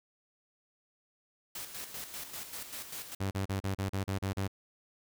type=noise with tremolo; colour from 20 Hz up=white; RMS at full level=-41 dBFS; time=1.55-3.15 s; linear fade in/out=5 ms; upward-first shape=square; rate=5.1 Hz; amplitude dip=55%
type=tone bursts; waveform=sawtooth; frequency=97.1 Hz; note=G2; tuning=16 cents flat; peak=-27 dBFS; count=9; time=3.2-4.478 s; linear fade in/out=10 ms; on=110 ms; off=36 ms
effects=none